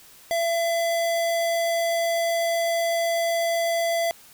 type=tone; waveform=square; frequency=673 Hz; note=E5; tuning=36 cents sharp; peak=-22 dBFS; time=0.31-4.11 s; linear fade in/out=0 ms; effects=white hiss -50 dBFS RMS until 4.33 s